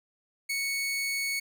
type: tone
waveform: sawtooth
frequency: 2217 Hz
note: C#7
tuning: in tune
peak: -25 dBFS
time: 0.49-1.4 s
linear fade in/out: 10 ms
effects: none